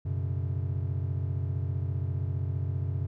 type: chord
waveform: triangle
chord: F# suspended fourth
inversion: none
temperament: equal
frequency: 92.5 / 123.47 / 138.59 Hz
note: F#2 / B2 / C#3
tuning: 0 / 0 / 0 cents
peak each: -28 / -32 / -33 dBFS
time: 0.05-3.07 s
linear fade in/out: 10 ms
effects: none